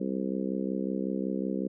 harmonic tone, 65.41 Hz, C2, in tune, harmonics 3 / 4 / 5 / 6 / 7 / 8, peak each -32 / -34 / -36 / -38 / -39 / -40 dBFS, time 0-1.68 s, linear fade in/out 10 ms, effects none

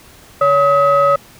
triangle ring-modulated tone, 353.8 Hz, F4, 23 cents sharp, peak -4 dBFS, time 0.41-1.16 s, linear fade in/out 5 ms, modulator 918 Hz, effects pink hiss -43 dBFS RMS until 1.39 s

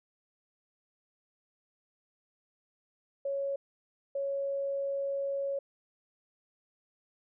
sine tone bursts at uneven times, 554.4 Hz, C#5, in tune, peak -30 dBFS, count 2, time 3.25-3.56 / 4.15-5.59 s, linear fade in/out 5 ms, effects none

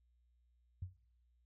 sine tone with exponential decay, 91 Hz, F#2, 28 cents flat, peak -37 dBFS, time 0.82-0.98 s, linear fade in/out 5 ms, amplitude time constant 33 ms, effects noise-tail reverb RT60 0.7 s tail -24 dB re dry + added 60 Hz sine -70 dBFS peak until 1.45 s

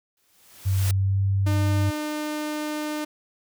white noise with exponential growth, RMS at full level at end -30 dBFS, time 0.17-0.91 s, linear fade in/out 2 ms, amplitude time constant 160 ms
sine tone with pitch glide, 96 to 97.85 Hz, G2 to G2, -36 to -3 cents, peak -19 dBFS, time 0.65-1.91 s, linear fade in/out 20 ms, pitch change +33 cents, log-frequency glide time 0.87-1.21 s
sawtooth tone, 302.3 Hz, D#4, 50 cents flat, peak -23 dBFS, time 1.46-3.05 s, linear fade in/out 10 ms
effects none

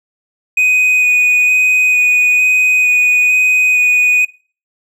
triangle tone with vibrato, 2489 Hz, D#7, in tune, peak -7 dBFS, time 0.57-4.25 s, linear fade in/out 5 ms, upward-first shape square, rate 1.1 Hz, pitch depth 8 cents each way, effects noise-tail reverb RT60 0.4 s tail -23 dB re dry

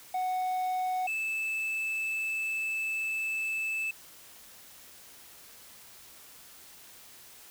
triangle tone pair in turn, 740 / 2626 Hz, F#5 / E7, 0 / -7 cents, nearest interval octave + minor seventh, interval 2193 cents, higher second, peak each -26 / -28 dBFS, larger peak first, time 0.14-1.07 / 1.07-3.91 s, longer second, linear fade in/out 5 ms, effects white hiss -52 dBFS RMS until 7.5 s

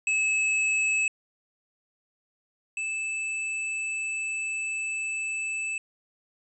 square tone pair in turn, 2595 / 2627 Hz, E7 / E7, -28 / -7 cents, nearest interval unison, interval 21 cents, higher second, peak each -23 / -29 dBFS, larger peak first, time 0.07-1.08 / 2.77-5.78 s, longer second, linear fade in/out 2 ms, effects resampled to 24000 Hz

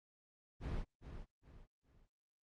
brown noise with echo, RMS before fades -40 dBFS, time 0.6-0.85 s, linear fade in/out 50 ms, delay 410 ms, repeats 3, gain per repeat -9 dB, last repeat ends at 2.08 s, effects low-pass 5000 Hz 12 dB/octave + Opus 32 kbps

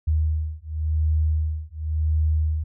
sine beating tone pair, 77.4 / 78.32 Hz, D#2 / D#2, -9 / +12 cents, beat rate 0.92 Hz, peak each -23 dBFS, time 0.07-2.64 s, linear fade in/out 10 ms, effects none

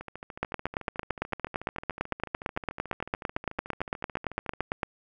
two click trains, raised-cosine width 0.5 ms, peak -24 / -12 dBFS, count 64 / 40, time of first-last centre 0.01-4.609 / 0.43-4.832 s, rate 13.7 / 8.86 Hz, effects none

